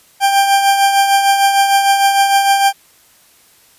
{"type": "tone with tremolo", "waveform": "40% pulse", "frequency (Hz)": 791, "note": "G5", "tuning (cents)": 15, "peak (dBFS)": -6, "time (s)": [0.2, 2.73], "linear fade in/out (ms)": 50, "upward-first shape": "triangle", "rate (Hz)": 6.6, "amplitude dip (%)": 55, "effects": ["white hiss -49 dBFS RMS until 3.78 s", "resampled to 32000 Hz"]}